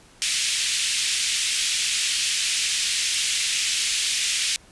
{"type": "band-pass noise", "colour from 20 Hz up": "pink", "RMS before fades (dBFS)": -24, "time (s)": [0.22, 4.56], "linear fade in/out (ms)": 0, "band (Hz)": [2400, 9600], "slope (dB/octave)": 24, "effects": ["pink hiss -52 dBFS RMS until 4.71 s", "resampled to 24000 Hz"]}